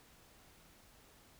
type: silence
effects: pink hiss -63 dBFS RMS until 1.39 s